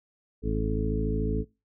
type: harmonic tone with a mistuned harmonic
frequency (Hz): 53.9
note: A1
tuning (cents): -35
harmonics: 1 / 2 / 3 / 4 / 5 / 6 / 8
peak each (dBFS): -28 / -33 / -35 / -34 / -34 / -38 / -33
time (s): 0.42-1.45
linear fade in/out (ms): 50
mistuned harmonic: 1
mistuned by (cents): -22
effects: noise-tail reverb RT60 0.3 s tail -25 dB re dry